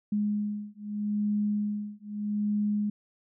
sine beating tone pair, 207.7 / 208.5 Hz, G#3 / G#3, 0 / +7 cents, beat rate 0.8 Hz, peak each -30 dBFS, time 0.12-2.9 s, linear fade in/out 5 ms, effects none

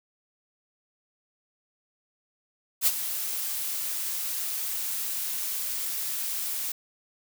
blue noise with ADSR envelope, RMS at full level -20 dBFS, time 2.81-6.72 s, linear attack 60 ms, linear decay 37 ms, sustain -11 dB, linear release 4 ms, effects none

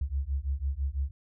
sine beating tone pair, 66 / 72 Hz, C2 / D2, +16 / -34 cents, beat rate 6 Hz, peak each -31 dBFS, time 0.01-1.11 s, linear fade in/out 5 ms, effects none

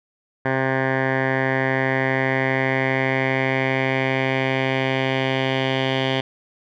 10% pulse tone with low-pass filter sweep, 132.5 Hz, C3, 22 cents sharp, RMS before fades -21 dBFS, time 0.45-6.21 s, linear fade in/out 5 ms, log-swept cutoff 1600 to 3000 Hz, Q 3.7, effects none

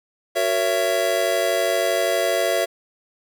square chord, F# dominant seventh, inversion none, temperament just, 370 / 462.5 / 555 / 666 Hz, F#4 / A#4 / C#5 / E5, 0 / -14 / +2 / +18 cents, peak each -28 / -28 / -25 / -22 dBFS, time 0.35-2.66 s, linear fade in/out 20 ms, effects none

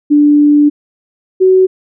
sine tone pair in turn, 293.7 / 374.7 Hz, D4 / F#4, 0 / +22 cents, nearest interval major third, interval 422 cents, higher second, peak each -4 dBFS, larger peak neither, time 0.1-0.7 / 1.4-1.67 s, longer first, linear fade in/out 20 ms, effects none

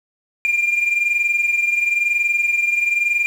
sine tone pair together, 2394 / 2415 Hz, D7 / D7, +33 / +48 cents, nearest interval unison, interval 15 cents, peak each -15 / -20 dBFS, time 0.45-3.26 s, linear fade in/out 0 ms, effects tanh soft clip ceiling -12 dBFS + 7-bit

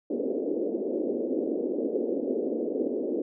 white band-pass noise, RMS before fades -29 dBFS, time 0.1-3.22 s, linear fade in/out 5 ms, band 240 to 510 Hz, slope 48 dB/octave, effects none

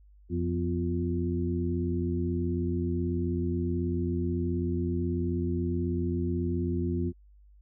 harmonic tone with a mistuned harmonic, 87.3 Hz, F2, in tune, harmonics 1 / 2 / 3 / 4, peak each -30 / -33 / -33 / -33 dBFS, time 0.29-7.13 s, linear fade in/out 50 ms, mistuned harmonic 3, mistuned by -59 cents, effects added 50 Hz sine -53 dBFS peak until 7.61 s

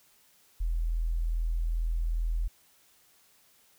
sine tone, 41.2 Hz, E1, in tune, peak -26 dBFS, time 0.6-2.48 s, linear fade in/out 10 ms, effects white hiss -63 dBFS RMS until 3.78 s

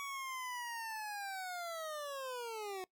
25% pulse linear sweep, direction down, 1132 to 364.8 Hz, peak -37 dBFS, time 0-2.84 s, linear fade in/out 0 ms, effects noise-tail reverb RT60 0.1 s tail -21 dB re dry

